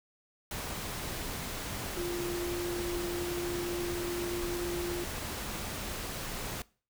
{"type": "tone in noise", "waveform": "sine", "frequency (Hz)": 349.2, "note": "F4", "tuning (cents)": 0, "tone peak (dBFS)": -33, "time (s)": [1.97, 5.04], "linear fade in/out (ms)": 2, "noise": "pink", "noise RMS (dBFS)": -38, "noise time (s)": [0.51, 6.62], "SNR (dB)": 2, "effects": ["noise-tail reverb RT60 0.4 s tail -22 dB re dry"]}